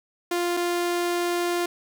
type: tone pair in turn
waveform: sawtooth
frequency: 349.2 / 349.2 Hz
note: F4 / F4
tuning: 0 / 0 cents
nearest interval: unison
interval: 0 cents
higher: neither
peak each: -19 dBFS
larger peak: neither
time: 0.31-0.57 / 0.57-1.66 s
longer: second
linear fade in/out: 5 ms
effects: 8-bit